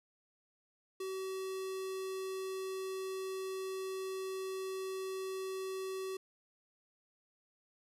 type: tone with notch filter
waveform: square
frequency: 380.2 Hz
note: F#4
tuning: 47 cents sharp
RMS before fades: -40 dBFS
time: 1-6.17 s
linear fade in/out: 5 ms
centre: 1600 Hz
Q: 1.6
effects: resampled to 32000 Hz + 12-bit